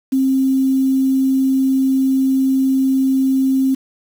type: tone with quantisation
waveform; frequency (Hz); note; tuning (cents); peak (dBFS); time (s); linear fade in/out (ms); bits
sine; 265.6; C4; +26; -12; 0.12-3.75; 10; 6
effects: none